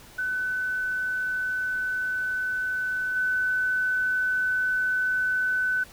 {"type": "tone with level steps", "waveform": "sine", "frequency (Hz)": 1507, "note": "F#6", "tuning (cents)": 31, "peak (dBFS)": [-25, -22], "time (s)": [0.18, 5.84], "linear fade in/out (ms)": 10, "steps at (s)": 3.15, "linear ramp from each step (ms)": 20, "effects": ["pink hiss -49 dBFS RMS until 5.92 s"]}